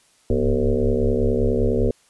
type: tone with frequency modulation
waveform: sine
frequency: 241.7 Hz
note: B3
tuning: 37 cents flat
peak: -16 dBFS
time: 0.3-1.91 s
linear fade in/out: 2 ms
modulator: 69.8 Hz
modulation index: 4
effects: white hiss -58 dBFS RMS until 2.09 s + resampled to 24000 Hz